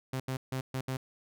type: tone bursts at uneven times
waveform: sawtooth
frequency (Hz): 130.81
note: C3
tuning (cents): 0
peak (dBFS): -28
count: 5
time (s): 0.13-0.2 / 0.28-0.37 / 0.52-0.61 / 0.74-0.81 / 0.88-0.97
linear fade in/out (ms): 5
effects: none